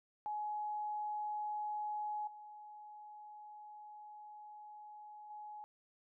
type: tone with level steps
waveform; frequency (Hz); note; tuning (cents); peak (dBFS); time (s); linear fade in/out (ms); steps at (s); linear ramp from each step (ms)
sine; 842; G#5; +24; -37 / -50 / -46; 0.26-5.64; 0; 2.27 / 5.3; 5
effects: none